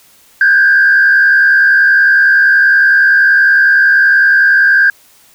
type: tone with frequency modulation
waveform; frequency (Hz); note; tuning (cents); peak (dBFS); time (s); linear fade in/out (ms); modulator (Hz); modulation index
sine; 1594; G6; +28; -4; 0.41-4.9; 2; 70.7; 0.86
effects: tanh soft clip ceiling 0 dBFS + white hiss -46 dBFS RMS until 5.34 s

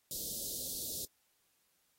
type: band-stop noise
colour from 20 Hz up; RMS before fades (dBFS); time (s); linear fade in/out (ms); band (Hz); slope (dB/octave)
white; -40; 0.11-1.05; 0; 590 to 3600; 48
effects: white hiss -75 dBFS RMS until 1.98 s + AAC 48 kbps

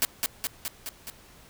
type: noise with echo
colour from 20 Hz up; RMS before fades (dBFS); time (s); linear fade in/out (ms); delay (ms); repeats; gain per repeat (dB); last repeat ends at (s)
white; -23; 0.02-0.05; 0; 210; 5; -3; 1.1
effects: pink hiss -53 dBFS RMS until 1.49 s

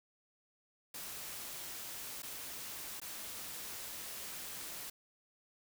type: noise with dropouts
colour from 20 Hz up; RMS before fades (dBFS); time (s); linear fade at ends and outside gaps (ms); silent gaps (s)
white; -45; 0.94-4.9; 5; 2.222-2.23 / 3.001-3.016
effects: none

